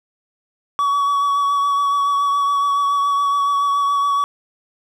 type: tone with vibrato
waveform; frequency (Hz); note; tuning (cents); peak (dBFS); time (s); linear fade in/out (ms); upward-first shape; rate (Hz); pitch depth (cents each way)
triangle; 1132; C#6; +36; -13; 0.79-4.24; 0; triangle; 7.1; 23
effects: none